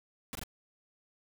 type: noise bursts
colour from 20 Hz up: pink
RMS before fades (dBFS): -40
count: 3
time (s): 0.33-0.436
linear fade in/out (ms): 0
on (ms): 22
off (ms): 20
effects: none